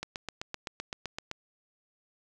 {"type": "click train", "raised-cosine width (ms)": 0.2, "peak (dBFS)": -18, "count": 11, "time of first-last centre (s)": [0.03, 1.314], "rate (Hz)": 7.79, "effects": []}